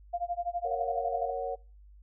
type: tone with tremolo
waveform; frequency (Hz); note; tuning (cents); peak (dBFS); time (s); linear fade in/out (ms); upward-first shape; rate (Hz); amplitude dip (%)
sine; 698.5; F5; 0; -27; 0.13-1.31; 10; sine; 12; 95
type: chord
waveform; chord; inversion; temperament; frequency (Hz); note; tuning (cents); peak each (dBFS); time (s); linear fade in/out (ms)
sine; F# major; first; equal; 466.2 / 554.4 / 740; A#4 / C#5 / F#5; 0 / 0 / 0; -36 / -35 / -35; 0.64-1.56; 20
effects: noise-tail reverb RT60 0.4 s tail -26 dB re dry + added 50 Hz sine -51 dBFS peak until 2.02 s